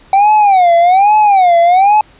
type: tone with vibrato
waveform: triangle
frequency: 762 Hz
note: G5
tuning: 49 cents flat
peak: -3 dBFS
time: 0.13-2.01 s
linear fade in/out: 2 ms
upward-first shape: sine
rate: 1.2 Hz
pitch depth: 200 cents each way
effects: pink hiss -44 dBFS RMS until 2.19 s + resampled to 8000 Hz